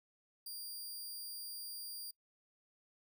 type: tone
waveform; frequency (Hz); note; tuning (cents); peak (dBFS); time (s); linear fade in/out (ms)
15% pulse; 4780; D8; +30; -37; 0.46-2.11; 5
effects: noise-tail reverb RT60 0.1 s tail -23 dB re dry